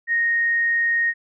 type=tone; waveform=sine; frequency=1862 Hz; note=A#6; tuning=2 cents flat; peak=-17 dBFS; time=0.07-1.14 s; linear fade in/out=50 ms; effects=none